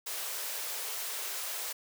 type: high-pass noise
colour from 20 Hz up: white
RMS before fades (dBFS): -37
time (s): 0.06-1.73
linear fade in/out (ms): 10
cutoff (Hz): 390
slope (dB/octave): 48
effects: none